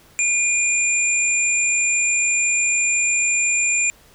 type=tone pair together; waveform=sine; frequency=2412 / 7234 Hz; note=D7 / A8; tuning=+46 / +47 cents; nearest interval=octave + perfect fifth; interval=1901 cents; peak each=-19 dBFS; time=0.19-3.9 s; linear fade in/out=0 ms; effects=pink hiss -51 dBFS RMS until 4.14 s